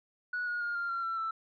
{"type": "tone with pitch steps", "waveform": "sine", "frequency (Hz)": [1467, 1442.6, 1418.7, 1395.1, 1371.9, 1349.1, 1326.7], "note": ["F#6", "F#6", "F6", "F6", "F6", "E6", "E6"], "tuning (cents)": [-15, -44, 27, -2, -31, 40, 11], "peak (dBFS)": -30, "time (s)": [0.33, 1.31], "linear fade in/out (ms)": 5, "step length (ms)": 140, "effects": ["tanh soft clip ceiling -28 dBFS"]}